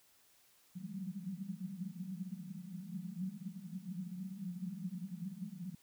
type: band-pass noise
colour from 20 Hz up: white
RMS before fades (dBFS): -44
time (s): 0.75-5.75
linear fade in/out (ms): 5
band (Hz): 170 to 200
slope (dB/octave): 96
effects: white hiss -68 dBFS RMS until 5.82 s